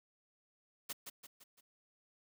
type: noise with echo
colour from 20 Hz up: white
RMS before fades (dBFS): -41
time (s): 0.89-0.93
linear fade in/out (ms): 10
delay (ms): 170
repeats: 4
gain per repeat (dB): -6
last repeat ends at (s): 1.61
effects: high-pass 100 Hz 12 dB/octave